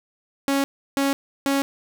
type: tone bursts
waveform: sawtooth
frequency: 276.3 Hz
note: C#4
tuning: 6 cents flat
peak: -15 dBFS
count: 3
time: 0.48-1.62 s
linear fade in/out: 0 ms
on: 160 ms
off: 330 ms
effects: none